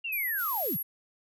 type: linear sweep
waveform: sine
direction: down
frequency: 2828 to 108.6 Hz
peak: -31 dBFS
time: 0.04-0.77 s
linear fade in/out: 10 ms
type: tone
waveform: sine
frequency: 11450 Hz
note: F9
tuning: 42 cents sharp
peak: -30 dBFS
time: 0.12-0.83 s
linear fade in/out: 10 ms
type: noise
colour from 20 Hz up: blue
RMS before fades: -43 dBFS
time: 0.36-0.78 s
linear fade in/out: 50 ms
effects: none